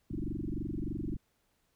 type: tone with frequency modulation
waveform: sine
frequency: 164.81 Hz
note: E3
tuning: in tune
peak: -33 dBFS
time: 0.1-1.17 s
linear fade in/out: 10 ms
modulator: 23.3 Hz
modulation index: 7.4
effects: pink hiss -75 dBFS RMS until 1.75 s